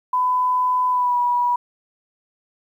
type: tone with pitch glide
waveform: sine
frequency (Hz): 1003 to 972.8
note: B5 to B5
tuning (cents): +26 to -26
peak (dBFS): -16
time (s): 0.13-1.56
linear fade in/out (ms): 5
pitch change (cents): -52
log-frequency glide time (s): 0.9-1.18
effects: 9-bit